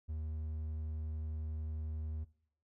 triangle tone, 77.78 Hz, D#2, in tune, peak -35 dBFS, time 0.08-2.25 s, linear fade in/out 20 ms, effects noise-tail reverb RT60 0.6 s tail -20 dB re dry

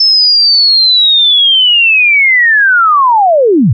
sine linear sweep, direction down, 5290 to 90.7 Hz, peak -4 dBFS, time 0-3.73 s, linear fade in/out 5 ms, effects none

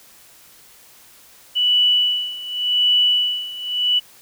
sine tone with tremolo, 2960 Hz, F#7, in tune, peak -12 dBFS, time 1.55-4 s, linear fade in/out 20 ms, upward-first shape sine, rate 0.88 Hz, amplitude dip 85%, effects white hiss -48 dBFS RMS until 4.21 s

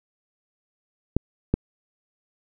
clicks, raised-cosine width 3 ms, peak -6 dBFS, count 2, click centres 1.166 / 1.54 s, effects none

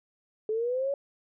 sine linear sweep, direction up, 426 to 567 Hz, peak -26 dBFS, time 0.49-0.94 s, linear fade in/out 2 ms, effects none

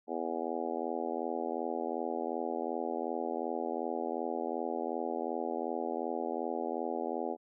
harmonic tone, 82.7 Hz, E2, 6 cents sharp, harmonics 3 / 4 / 5 / 6 / 7 / 8 / 9 / 10, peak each -41 / -40 / -39 / -41 / -41 / -45 / -40 / -43 dBFS, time 0.07-7.37 s, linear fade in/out 50 ms, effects none

